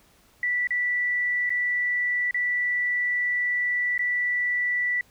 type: tone with dropouts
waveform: sine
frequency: 1964 Hz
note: B6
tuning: 10 cents flat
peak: -22 dBFS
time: 0.43-5.01 s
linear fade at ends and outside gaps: 2 ms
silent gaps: 0.672-0.706 / 1.494-1.503 / 2.31-2.344 / 3.979-3.992 s
effects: pink hiss -59 dBFS RMS until 5.1 s